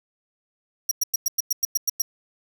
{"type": "tone bursts", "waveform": "sawtooth", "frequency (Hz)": 5690, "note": "F8", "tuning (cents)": 31, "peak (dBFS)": -16, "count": 10, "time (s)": [0.89, 2.02], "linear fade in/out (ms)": 5, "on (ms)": 23, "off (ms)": 100, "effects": []}